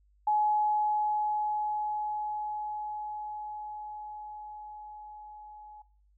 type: tone with level ramp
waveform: sine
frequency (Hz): 845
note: G#5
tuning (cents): +30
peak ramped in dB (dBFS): -23 to -47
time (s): 0.27-5.82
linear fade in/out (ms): 5
effects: noise-tail reverb RT60 0.5 s tail -18 dB re dry + added 50 Hz sine -62 dBFS peak until 6.17 s